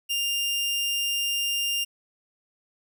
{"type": "tone", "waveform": "sawtooth", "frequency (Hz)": 2800, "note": "F7", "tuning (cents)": 4, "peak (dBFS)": -21, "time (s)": [0.09, 1.85], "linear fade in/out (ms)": 20, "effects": []}